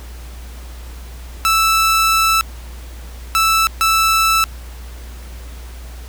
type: tone bursts at uneven times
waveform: sawtooth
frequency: 1318.5 Hz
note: E6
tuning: in tune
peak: -8 dBFS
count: 3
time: 1.45-2.41 / 3.35-3.67 / 3.81-4.44 s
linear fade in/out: 0 ms
effects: added 60 Hz sine -30 dBFS peak until 6.08 s + pink hiss -41 dBFS RMS until 6.08 s

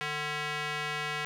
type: tone with band-pass filter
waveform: square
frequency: 150 Hz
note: D3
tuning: 37 cents sharp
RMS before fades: -34 dBFS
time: 0.01-1.25 s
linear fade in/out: 0 ms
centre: 2200 Hz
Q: 1.4
effects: none

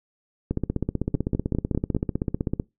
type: two click trains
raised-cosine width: 3 ms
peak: -10 / -11 dBFS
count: 5 / 34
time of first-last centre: 1.15-1.948 / 0.51-2.599 s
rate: 5.01 / 15.8 Hz
effects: noise-tail reverb RT60 0.2 s tail -23 dB re dry

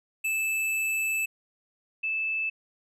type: tone pair in turn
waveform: square / sine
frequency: 2627 / 2627 Hz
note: E7 / E7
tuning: -7 / -7 cents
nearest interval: unison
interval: 0 cents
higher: neither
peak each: -26 dBFS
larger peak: neither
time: 0.24-1.26 / 2.03-2.5 s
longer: first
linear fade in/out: 10 ms
effects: resampled to 32000 Hz

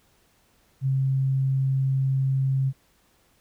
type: tone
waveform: sine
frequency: 134 Hz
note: C3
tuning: 42 cents sharp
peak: -20 dBFS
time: 0.81-2.73 s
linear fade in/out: 50 ms
effects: pink hiss -63 dBFS RMS until 3.4 s

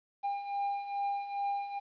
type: beating tone pair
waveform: triangle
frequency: 801 / 803.4 Hz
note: G5 / G5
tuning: +37 / +42 cents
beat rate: 2.4 Hz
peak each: -37 / -31 dBFS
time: 0.23-1.8 s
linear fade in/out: 20 ms
effects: resampled to 11025 Hz + 11-bit

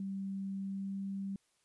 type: tone with pitch glide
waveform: sine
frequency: 194.6 to 195.73 Hz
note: G3 to G3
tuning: -12 to -2 cents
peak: -36 dBFS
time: 0-1.36 s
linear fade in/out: 2 ms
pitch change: +10 cents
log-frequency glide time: 0.58-0.98 s
effects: white hiss -75 dBFS RMS until 1.64 s + resampled to 24000 Hz

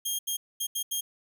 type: tone bursts at uneven times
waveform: 10% pulse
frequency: 3229 Hz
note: G#7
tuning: 49 cents flat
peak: -20 dBFS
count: 5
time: 0.05-0.19 / 0.27-0.37 / 0.6-0.67 / 0.75-0.83 / 0.91-1.01 s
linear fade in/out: 10 ms
effects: none

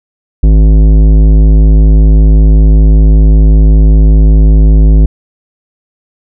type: tone with tanh clipping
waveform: triangle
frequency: 52.6 Hz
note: G#1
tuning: 23 cents sharp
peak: -3 dBFS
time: 0.43-5.06 s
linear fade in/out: 5 ms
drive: 18 dB
effects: none

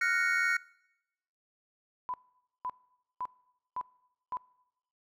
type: chord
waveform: triangle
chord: Gb major seventh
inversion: third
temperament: equal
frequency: 1396.9 / 1480 / 1864.7 / 2217 Hz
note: F6 / Gb6 / Bb6 / Db7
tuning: 0 / 0 / 0 / 0 cents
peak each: -30 dBFS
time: 0.01-0.57 s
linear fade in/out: 5 ms
type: tone bursts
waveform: sine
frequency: 1000 Hz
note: B5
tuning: 21 cents sharp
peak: -32 dBFS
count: 5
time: 2.09-4.37 s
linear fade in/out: 0 ms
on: 48 ms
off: 510 ms
effects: noise-tail reverb RT60 0.9 s tail -23 dB re dry

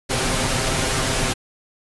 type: noise with comb filter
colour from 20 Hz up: pink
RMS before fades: -21 dBFS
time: 0.09-1.34 s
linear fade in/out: 20 ms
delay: 7.6 ms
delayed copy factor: +0.6
effects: resampled to 24000 Hz

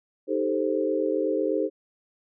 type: chord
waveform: sine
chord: A half-diminished seventh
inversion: second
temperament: equal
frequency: 311.1 / 392 / 440 / 523.3 Hz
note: Eb4 / G4 / A4 / C5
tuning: 0 / 0 / 0 / 0 cents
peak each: -28 dBFS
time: 0.27-1.7 s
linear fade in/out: 50 ms
effects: none

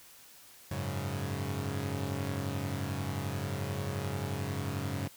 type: chord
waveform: sawtooth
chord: F# suspended second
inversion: none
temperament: equal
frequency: 92.5 / 103.83 / 138.59 Hz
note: F#2 / G#2 / C#3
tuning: 0 / 0 / 0 cents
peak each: -33 / -34 / -33 dBFS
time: 0.71-5.08 s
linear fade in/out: 5 ms
effects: white hiss -55 dBFS RMS until 5.16 s

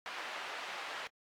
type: band-pass noise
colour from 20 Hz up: pink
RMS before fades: -43 dBFS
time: 0.06-1.07 s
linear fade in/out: 0 ms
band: 940 to 2800 Hz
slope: 12 dB/octave
effects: AAC 64 kbps

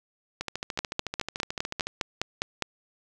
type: two click trains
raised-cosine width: 0.2 ms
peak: -9 / -14 dBFS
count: 10 / 21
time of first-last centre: 0.79-2.623 / 0.41-1.87 s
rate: 4.91 / 13.7 Hz
effects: none

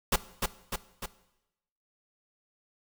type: noise with echo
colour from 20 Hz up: pink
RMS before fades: -24 dBFS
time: 0.12-0.16 s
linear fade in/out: 5 ms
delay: 300 ms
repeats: 3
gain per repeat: -4 dB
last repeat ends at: 1.06 s
effects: noise-tail reverb RT60 0.9 s tail -17 dB re dry

